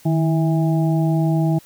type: harmonic tone with a mistuned harmonic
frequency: 163.2 Hz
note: E3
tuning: 17 cents flat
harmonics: 1 / 2 / 4 / 5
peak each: -16 / -22 / -28 / -30 dBFS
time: 0.05-1.59 s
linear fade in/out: 10 ms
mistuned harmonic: 1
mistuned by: -65 cents
effects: white hiss -49 dBFS RMS until 1.65 s